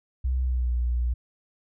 sine tone with pitch glide, 63.9 to 60.31 Hz, C2 to B1, -40 to -40 cents, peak -22 dBFS, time 0.24-1.14 s, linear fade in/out 10 ms, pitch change -100 cents, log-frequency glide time 0.42-0.72 s, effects none

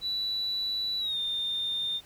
sine tone with pitch glide, 3951 to 3623 Hz, B7 to A7, 0 to +50 cents, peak -27 dBFS, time 0.01-2.01 s, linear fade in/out 50 ms, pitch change -150 cents, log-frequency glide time 0.99-1.18 s, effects tanh soft clip ceiling -24 dBFS + pink hiss -55 dBFS RMS until 2.05 s

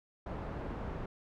pink low-pass noise, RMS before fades -40 dBFS, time 0.26-1.06 s, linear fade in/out 5 ms, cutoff 1100 Hz, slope 12 dB/octave, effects none

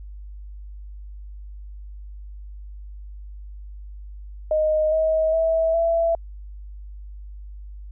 sine tone with pitch steps, 620 / 635.2 / 650.8 / 666.8 Hz, D#5 / D#5 / E5 / E5, -6 / +36 / -22 / +20 cents, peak -17 dBFS, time 4.51-6.15 s, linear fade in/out 2 ms, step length 410 ms, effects added 50 Hz sine -35 dBFS peak until 7.91 s

